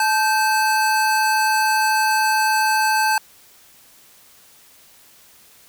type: tone pair together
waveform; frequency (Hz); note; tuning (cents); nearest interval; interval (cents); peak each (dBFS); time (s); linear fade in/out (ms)
square; 867 / 1559.2; A5 / G6; -26 / -10; minor seventh; 1016; -18 / -21; 0-3.18; 2
effects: white hiss -50 dBFS RMS until 5.68 s